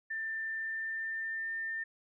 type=tone with pitch glide; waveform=sine; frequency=1785 to 1802.6 Hz; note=A6 to A6; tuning=+24 to +41 cents; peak=-34 dBFS; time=0.1-1.84 s; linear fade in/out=10 ms; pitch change=+17 cents; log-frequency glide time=0.45-1.71 s; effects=none